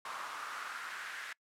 brown noise with high-pass filter sweep, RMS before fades -43 dBFS, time 0.05-1.33 s, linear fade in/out 5 ms, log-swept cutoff 1100 to 1700 Hz, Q 3.5, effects noise-tail reverb RT60 0.1 s tail -25 dB re dry + low-pass 12000 Hz 12 dB/octave

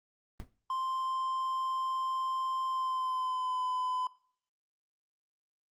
brown noise with exponential decay, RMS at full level -38 dBFS, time 0.4-0.52 s, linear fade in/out 0 ms, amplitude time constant 24 ms
triangle tone with pitch glide, 1046 to 1011 Hz, C6 to B5, -1 to +40 cents, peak -29 dBFS, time 0.7-4.07 s, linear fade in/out 2 ms, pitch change -59 cents, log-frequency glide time 2.68-3.62 s
effects noise-tail reverb RT60 0.5 s tail -19 dB re dry + Opus 32 kbps

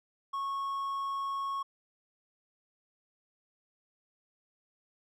triangle tone, 1100 Hz, C#6, 14 cents flat, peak -30 dBFS, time 0.33-1.63 s, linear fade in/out 10 ms, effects none

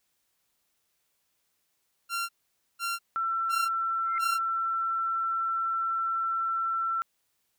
sawtooth tone bursts, 1375 Hz, F6, 27 cents flat, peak -25 dBFS, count 4, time 2.09-4.39 s, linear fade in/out 50 ms, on 200 ms, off 500 ms
sine tone, 1344 Hz, E6, 33 cents sharp, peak -26 dBFS, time 3.16-7.02 s, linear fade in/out 0 ms
sine tone with exponential growth, 2100 Hz, C7, 6 cents sharp, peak -30 dBFS, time 4.02-4.18 s, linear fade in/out 1 ms, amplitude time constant 33 ms
effects white hiss -75 dBFS RMS until 7.58 s

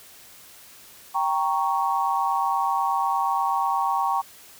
sine chord, G diminished, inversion none, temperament equal, 784 / 932.3 / 1108.7 Hz, G5 / Bb5 / Db6, 0 / 0 / 0 cents, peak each -25 dBFS, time 1.14-4.22 s, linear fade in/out 20 ms, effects white hiss -48 dBFS RMS until 4.59 s

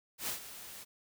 white noise with ADSR envelope, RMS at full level -35 dBFS, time 0.18-0.85 s, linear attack 100 ms, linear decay 110 ms, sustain -13 dB, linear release 25 ms, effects none

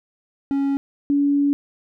triangle / sine tone pair in turn, 277.2 / 284.5 Hz, C#4 / C#4, 0 / +45 cents, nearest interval unison, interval 45 cents, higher second, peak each -16 / -15 dBFS, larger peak second, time 0.51-0.77 / 1.1-1.53 s, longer second, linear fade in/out 0 ms, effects none

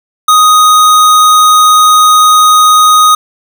square tone, 1247 Hz, D#6, 3 cents sharp, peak -3 dBFS, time 0.28-3.15 s, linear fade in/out 5 ms, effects 7-bit

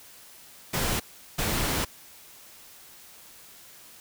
pink noise bursts at uneven times, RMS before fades -27 dBFS, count 2, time 0.73-1 / 1.38-1.85 s, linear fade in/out 10 ms, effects white hiss -50 dBFS RMS until 4 s

